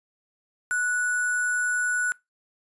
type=tone with sample-and-hold; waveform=sine; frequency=1475 Hz; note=F#6; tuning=6 cents flat; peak=-22 dBFS; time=0.71-2.12 s; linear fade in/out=0 ms; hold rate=8820 Hz; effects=noise-tail reverb RT60 0.2 s tail -22 dB re dry + resampled to 24000 Hz